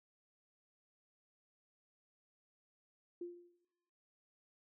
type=tone with exponential decay; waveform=sine; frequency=349.2 Hz; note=F4; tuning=in tune; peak=-39 dBFS; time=3.21-3.65 s; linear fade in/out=5 ms; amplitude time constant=95 ms; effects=noise-tail reverb RT60 0.9 s tail -17 dB re dry